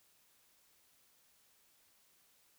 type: silence
effects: white hiss -70 dBFS RMS until 2.58 s